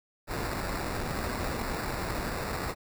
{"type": "noise with sample-and-hold", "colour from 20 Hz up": "pink", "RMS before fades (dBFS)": -33, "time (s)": [0.27, 2.75], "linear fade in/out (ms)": 50, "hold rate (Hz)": 3150, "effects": []}